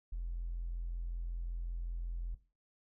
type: tone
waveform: triangle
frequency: 42.68 Hz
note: F1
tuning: 39 cents flat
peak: -32 dBFS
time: 0.12-2.35 s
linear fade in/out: 10 ms
effects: noise-tail reverb RT60 0.3 s tail -18 dB re dry + tanh soft clip ceiling -34 dBFS